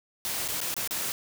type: noise with dropouts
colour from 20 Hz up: white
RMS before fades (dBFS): -31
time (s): 0.25-1.12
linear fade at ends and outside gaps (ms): 0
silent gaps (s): 0.479-0.486 / 0.604-0.614 / 0.741-0.766 / 0.875-0.909
effects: none